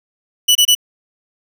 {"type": "tone bursts", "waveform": "sawtooth", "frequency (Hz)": 2960, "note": "F#7", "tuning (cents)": 0, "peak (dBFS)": -5, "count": 3, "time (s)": [0.48, 0.751], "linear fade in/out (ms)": 10, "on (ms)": 73, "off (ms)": 26, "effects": ["7-bit"]}